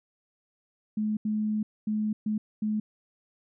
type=tone bursts at uneven times; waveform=sine; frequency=213.7 Hz; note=G#3; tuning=50 cents sharp; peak=-25 dBFS; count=5; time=0.97-1.17 / 1.25-1.63 / 1.87-2.13 / 2.26-2.38 / 2.62-2.8 s; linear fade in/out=5 ms; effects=none